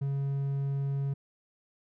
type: tone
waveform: triangle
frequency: 138.7 Hz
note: C#3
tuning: 1 cent sharp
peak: -26 dBFS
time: 0.01-1.14 s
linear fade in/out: 10 ms
effects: none